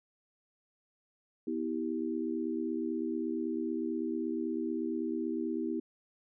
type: chord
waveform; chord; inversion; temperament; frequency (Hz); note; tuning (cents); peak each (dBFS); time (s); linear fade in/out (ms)
sine; E minor; second; equal with one note detuned; 246.9 / 323 / 392; B3 / E4 / G4; 0 / -35 / 0; -36 / -34 / -38; 1.47-5.8; 5
effects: none